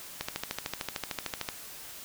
click train, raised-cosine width 0.2 ms, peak -14 dBFS, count 18, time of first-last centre 0.21-1.488 s, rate 13.3 Hz, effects white hiss -45 dBFS RMS until 2.04 s

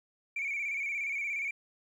sine tone with vibrato, 2282 Hz, C#7, 50 cents sharp, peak -30 dBFS, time 0.36-1.51 s, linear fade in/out 5 ms, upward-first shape square, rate 17 Hz, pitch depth 54 cents each way, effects tanh soft clip ceiling -28 dBFS + 11-bit

